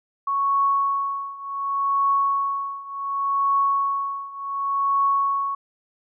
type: tone with tremolo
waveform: sine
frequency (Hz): 1108.7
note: C#6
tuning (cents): 0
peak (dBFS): -16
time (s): 0.27-5.55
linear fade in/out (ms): 5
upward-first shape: triangle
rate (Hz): 0.68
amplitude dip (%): 90
effects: none